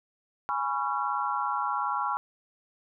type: chord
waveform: sine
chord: C# dominant seventh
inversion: second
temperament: equal with one note detuned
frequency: 830.6 / 987.8 / 1108.7 / 1362.6 Hz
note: G#5 / B5 / C#6 / E#6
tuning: 0 / 0 / 0 / -43 cents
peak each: -32 dBFS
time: 0.49-2.17 s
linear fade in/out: 0 ms
effects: none